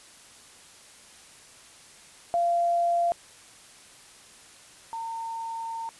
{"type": "tone pair in turn", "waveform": "sine", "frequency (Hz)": [689, 910.3], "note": ["F5", "A#5"], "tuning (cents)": [-24, -41], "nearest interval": "perfect fourth", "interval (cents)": 483, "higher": "second", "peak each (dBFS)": [-21, -31], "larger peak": "first", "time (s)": [[2.34, 3.12], [4.93, 5.89]], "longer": "second", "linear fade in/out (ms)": 0, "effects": ["white hiss -51 dBFS RMS until 5.99 s", "resampled to 24000 Hz"]}